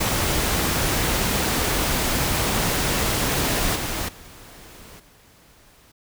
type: noise with level steps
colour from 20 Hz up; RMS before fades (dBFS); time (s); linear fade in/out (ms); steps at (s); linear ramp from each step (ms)
pink; -22 / -27 / -44 / -53; 0-5.92; 10; 3.75 / 4.08 / 4.99; 10
effects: none